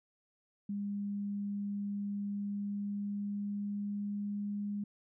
sine tone with pitch glide, 202.5 to 204.6 Hz, G#3 to G#3, -43 to -26 cents, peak -34 dBFS, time 0.69-4.84 s, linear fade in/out 5 ms, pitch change +17 cents, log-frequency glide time 2.3-4.59 s, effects none

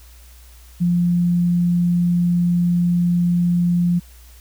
sine tone, 174.61 Hz, F3, in tune, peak -14 dBFS, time 0.8-4 s, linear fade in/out 20 ms, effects added 60 Hz sine -42 dBFS peak until 4.4 s + white hiss -50 dBFS RMS until 4.4 s

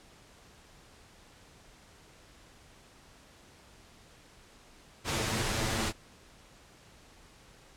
pink noise with comb filter, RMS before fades -31 dBFS, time 5.04-5.93 s, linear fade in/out 50 ms, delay 9 ms, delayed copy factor +0.55, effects pink hiss -57 dBFS RMS until 7.76 s + low-pass 9000 Hz 12 dB/octave

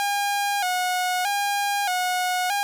sawtooth tone with vibrato, 768 Hz, G5, 36 cents flat, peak -18 dBFS, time 0-2.63 s, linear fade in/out 0 ms, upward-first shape square, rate 0.8 Hz, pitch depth 91 cents each way, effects none

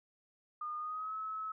sine tone with pitch glide, 1220 to 1292.5 Hz, D#6 to E6, -34 to -34 cents, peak -37 dBFS, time 0.61-1.52 s, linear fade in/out 5 ms, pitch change +100 cents, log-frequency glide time 0.78-1.14 s, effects none

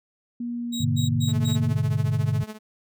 sine tone with pitch glide, 238.8 to 231.5 Hz, A#3 to A#3, +42 to -12 cents, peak -27 dBFS, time 0.4-1.73 s, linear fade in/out 5 ms, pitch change -54 cents, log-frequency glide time 0.55-1.59 s
30% pulse tone bursts, 3814 Hz, A#7, 39 cents sharp, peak -28 dBFS, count 4, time 0.72-1.57 s, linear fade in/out 20 ms, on 130 ms, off 110 ms
sine chord, G# diminished, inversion none, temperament just, 103.83 / 124.59 / 149.51 Hz, G#2 / B2 / D3, 0 / +16 / +31 cents, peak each -25 dBFS, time 0.8-2.44 s, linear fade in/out 10 ms
sawtooth tone with tremolo, 215.4 Hz, A3, 37 cents flat, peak -27 dBFS, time 1.27-2.59 s, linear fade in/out 50 ms, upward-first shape triangle, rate 14 Hz, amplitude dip 90%
effects none

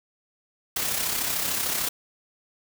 white noise with amplitude modulation, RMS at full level -25 dBFS, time 0.76-1.89 s, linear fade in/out 5 ms, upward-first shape sine, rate 33.4 Hz, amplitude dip 45%, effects none

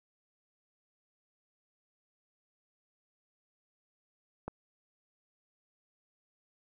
click, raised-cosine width 1 ms, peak -23 dBFS, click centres 4.48 s, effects none

